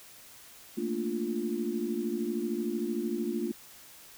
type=chord; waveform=sine; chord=Bb major seventh; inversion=third; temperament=equal; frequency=220 / 233.1 / 293.7 / 349.2 Hz; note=A3 / Bb3 / D4 / F4; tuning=0 / 0 / 0 / 0 cents; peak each=-35 / -35 / -37 / -33 dBFS; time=0.77-3.52 s; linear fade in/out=10 ms; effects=white hiss -52 dBFS RMS until 4.17 s